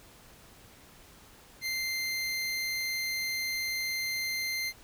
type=tone; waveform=25% pulse; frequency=2087 Hz; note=C7; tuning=5 cents flat; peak=-27 dBFS; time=1.61-4.73 s; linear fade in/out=50 ms; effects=pink hiss -55 dBFS RMS until 4.83 s